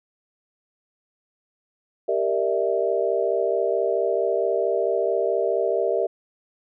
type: chord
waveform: sine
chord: E half-diminished seventh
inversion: first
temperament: equal with one note detuned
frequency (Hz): 392 / 466.2 / 594.8 / 659.3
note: G4 / Bb4 / D5 / E5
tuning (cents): 0 / 0 / +22 / 0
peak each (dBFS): -25 / -25 / -26 / -25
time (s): 2.08-6.07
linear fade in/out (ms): 10
effects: none